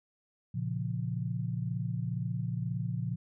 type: chord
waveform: sine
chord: Bb minor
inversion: none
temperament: equal with one note detuned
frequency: 116.54 / 138.59 / 173.51 Hz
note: Bb2 / Db3 / F3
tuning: 0 / 0 / -11 cents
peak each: -34 / -36 / -36 dBFS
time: 0.54-3.16 s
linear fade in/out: 10 ms
effects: none